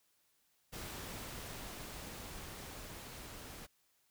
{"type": "noise with level ramp", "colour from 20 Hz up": "pink", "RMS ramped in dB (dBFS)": [-45, -50], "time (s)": [0.72, 3.67], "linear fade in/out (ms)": 20, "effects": ["white hiss -75 dBFS RMS until 4.1 s"]}